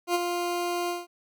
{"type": "tone with ADSR envelope", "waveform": "20% pulse", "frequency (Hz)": 350.2, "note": "F4", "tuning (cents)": 5, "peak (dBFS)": -16, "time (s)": [0.07, 1.07], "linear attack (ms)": 76, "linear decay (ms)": 28, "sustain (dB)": -6, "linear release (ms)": 180, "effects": []}